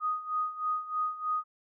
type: tone with tremolo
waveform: sine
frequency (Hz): 1244.5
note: D#6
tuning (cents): 0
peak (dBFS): -26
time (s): 0-1.44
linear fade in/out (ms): 50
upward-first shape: sine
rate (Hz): 3.2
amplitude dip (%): 80
effects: none

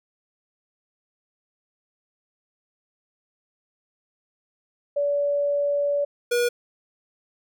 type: tone pair in turn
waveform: sine / square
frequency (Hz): 574 / 481.7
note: D5 / B4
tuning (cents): -40 / -43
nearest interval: minor third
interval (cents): 303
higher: first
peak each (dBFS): -20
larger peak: neither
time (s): 4.96-6.05 / 6.31-6.49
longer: first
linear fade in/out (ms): 10
effects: none

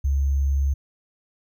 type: tone with sample-and-hold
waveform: sine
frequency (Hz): 69.3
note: C#2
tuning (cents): 0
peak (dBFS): -18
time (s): 0.04-0.74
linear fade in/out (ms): 10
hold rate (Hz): 6300
effects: none

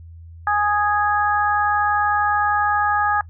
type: harmonic tone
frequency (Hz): 414.9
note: G#4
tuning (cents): -2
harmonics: 2 / 3 / 4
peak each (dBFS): -19 / -21 / -22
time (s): 0.47-3.21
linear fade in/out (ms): 2
effects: noise-tail reverb RT60 0.1 s tail -21 dB re dry + added 83 Hz sine -37 dBFS peak until 3.29 s

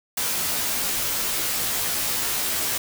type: noise with comb filter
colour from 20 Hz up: white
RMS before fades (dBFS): -25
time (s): 0.17-2.78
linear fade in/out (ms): 5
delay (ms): 15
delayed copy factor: -0.85
effects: none

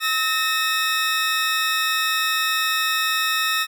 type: tone pair together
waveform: 20% pulse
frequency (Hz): 1288.7 / 1832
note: E6 / A#6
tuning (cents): -40 / -31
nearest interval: tritone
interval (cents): 609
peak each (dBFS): -17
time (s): 0-3.67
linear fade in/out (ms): 50
effects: none

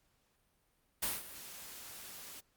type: noise with ADSR envelope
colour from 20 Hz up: white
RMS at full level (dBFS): -33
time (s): 1.02-2.41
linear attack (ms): 10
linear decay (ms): 190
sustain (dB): -16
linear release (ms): 18
effects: pink hiss -75 dBFS RMS until 2.56 s + Opus 48 kbps

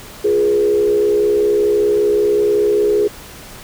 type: tone with frequency modulation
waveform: sine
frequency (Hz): 415.3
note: G#4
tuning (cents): 0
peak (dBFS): -11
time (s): 0.24-3.08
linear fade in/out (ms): 10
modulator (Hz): 65.2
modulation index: 0.69
effects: pink hiss -36 dBFS RMS until 3.63 s

